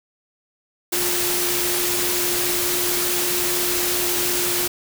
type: tone in noise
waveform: sine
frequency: 354.4 Hz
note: F4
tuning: 25 cents sharp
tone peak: -27 dBFS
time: 0.92-4.68 s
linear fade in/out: 10 ms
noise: white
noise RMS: -22 dBFS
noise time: 0.92-4.68 s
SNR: -8 dB
effects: none